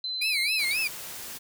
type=tone; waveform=sine; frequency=4055 Hz; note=B7; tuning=45 cents sharp; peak=-29 dBFS; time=0.04-0.65 s; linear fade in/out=2 ms
type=tone with vibrato; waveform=35% pulse; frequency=2359 Hz; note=D7; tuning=7 cents sharp; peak=-23 dBFS; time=0.21-0.88 s; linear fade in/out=10 ms; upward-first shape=sine; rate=3.8 Hz; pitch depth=190 cents each way
type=noise; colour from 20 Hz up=white; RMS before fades=-39 dBFS; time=0.58-1.39 s; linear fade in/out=20 ms
type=tone with exponential decay; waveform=sine; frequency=3844 Hz; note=B7; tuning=48 cents flat; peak=-26 dBFS; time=0.71-0.78 s; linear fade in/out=1 ms; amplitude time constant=15 ms
effects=none